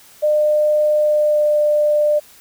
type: tone with pitch glide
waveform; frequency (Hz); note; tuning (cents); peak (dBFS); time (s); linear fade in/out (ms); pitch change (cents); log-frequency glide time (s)
sine; 603 to 597.1; D5 to D5; +46 to +29; -12; 0.22-2.2; 20; -17; 0.97-1.61
effects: white hiss -46 dBFS RMS until 2.4 s